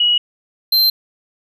sine / square tone pair in turn, 2912 / 4128 Hz, F#7 / C8, -28 / -24 cents, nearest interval tritone, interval 604 cents, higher second, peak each -11 dBFS, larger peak neither, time 0-0.18 / 0.72-0.9 s, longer neither, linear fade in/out 5 ms, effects none

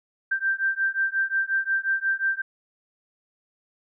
sine beating tone pair, 1568 / 1573.6 Hz, G6 / G6, 0 / +6 cents, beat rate 5.6 Hz, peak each -25 dBFS, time 0.31-2.42 s, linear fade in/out 10 ms, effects none

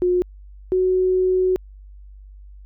sine tone pair in turn, 359.6 / 370.4 Hz, F#4 / F#4, -49 / +2 cents, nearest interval minor second, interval 51 cents, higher second, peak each -15 dBFS, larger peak neither, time 0.02-0.22 / 0.72-1.56 s, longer second, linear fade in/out 0 ms, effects added 49 Hz sine -39 dBFS peak until 2.65 s

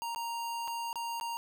square tone with dropouts, 932.3 Hz, A#5, in tune, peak -35 dBFS, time 0.02-1.37 s, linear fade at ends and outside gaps 0 ms, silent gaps 0.148-0.16 / 0.676-0.68 / 0.929-0.957 / 1.199-1.211 s, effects none

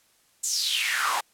pink noise with high-pass filter sweep, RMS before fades -26 dBFS, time 0.43-1.21 s, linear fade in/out 10 ms, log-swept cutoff 7600 to 810 Hz, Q 5.9, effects white hiss -63 dBFS RMS until 1.33 s + low-pass 12000 Hz 12 dB/octave

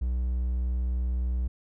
triangle tone, 61.74 Hz, B1, in tune, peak -23 dBFS, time 0.01-1.48 s, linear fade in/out 10 ms, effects none

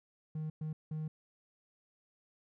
triangle tone bursts at uneven times, 155.56 Hz, D#3, in tune, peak -33 dBFS, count 3, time 0.35-0.5 / 0.61-0.73 / 0.91-1.08 s, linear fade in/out 5 ms, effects tanh soft clip ceiling -29 dBFS

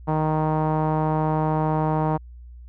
sawtooth tone with low-pass filter, 155.56 Hz, D#3, in tune, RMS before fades -22 dBFS, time 0.07-2.18 s, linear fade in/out 20 ms, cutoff 910 Hz, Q 3.2, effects added 60 Hz sine -39 dBFS peak until 2.68 s

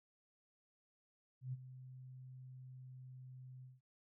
sine tone with ADSR envelope, 128.6 Hz, C3, 30 cents flat, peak -38 dBFS, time 1.41-3.81 s, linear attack 120 ms, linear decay 30 ms, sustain -13 dB, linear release 180 ms, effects none

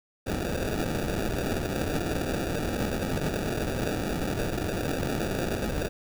blue noise with sample-and-hold, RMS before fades -29 dBFS, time 0.26-5.89 s, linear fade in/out 20 ms, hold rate 1050 Hz, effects none

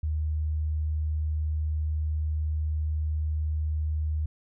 sine tone, 77 Hz, D#2, 17 cents flat, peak -25 dBFS, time 0.03-4.26 s, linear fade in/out 5 ms, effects none

